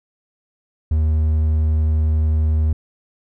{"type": "tone", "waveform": "triangle", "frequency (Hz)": 77.8, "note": "D#2", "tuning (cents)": 0, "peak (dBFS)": -12, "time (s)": [0.91, 2.73], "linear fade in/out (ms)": 5, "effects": []}